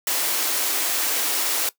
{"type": "high-pass noise", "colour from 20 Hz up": "white", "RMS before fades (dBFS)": -23, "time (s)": [0.07, 1.69], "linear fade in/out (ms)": 2, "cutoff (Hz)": 270, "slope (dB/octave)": 48, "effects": ["noise-tail reverb RT60 0.1 s tail -18 dB re dry"]}